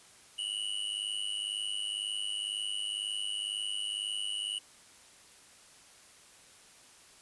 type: tone with amplitude modulation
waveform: square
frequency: 2935 Hz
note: F#7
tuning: 15 cents flat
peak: -30 dBFS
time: 0.38-4.59 s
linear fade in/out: 10 ms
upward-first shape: sine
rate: 102 Hz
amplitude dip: 85%
effects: white hiss -57 dBFS RMS until 7.21 s + resampled to 24000 Hz